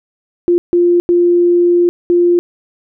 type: tone bursts at uneven times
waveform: sine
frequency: 349.2 Hz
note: F4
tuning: in tune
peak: -7 dBFS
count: 4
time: 0.48-0.58 / 0.73-1 / 1.09-1.89 / 2.1-2.39 s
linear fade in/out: 0 ms
effects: none